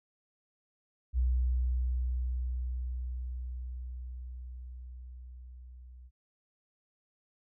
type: tone with level ramp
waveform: sine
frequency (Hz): 62.2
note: B1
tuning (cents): +13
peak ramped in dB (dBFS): -24 to -48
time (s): 1.13-6.11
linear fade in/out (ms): 50
effects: none